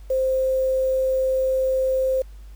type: tone with quantisation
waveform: sine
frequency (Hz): 523.3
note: C5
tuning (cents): 0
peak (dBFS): -18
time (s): 0.1-2.22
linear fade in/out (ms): 5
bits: 7
effects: added 50 Hz sine -38 dBFS peak until 2.55 s + pink hiss -58 dBFS RMS until 2.55 s